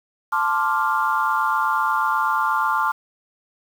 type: chord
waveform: sine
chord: D minor seventh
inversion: second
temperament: equal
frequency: 880 / 1046.5 / 1174.7 / 1396.9 Hz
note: A5 / C6 / D6 / F6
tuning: 0 / 0 / 0 / 0 cents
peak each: -23 dBFS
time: 0.32-2.92 s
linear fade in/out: 10 ms
effects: tanh soft clip ceiling -7 dBFS + 7-bit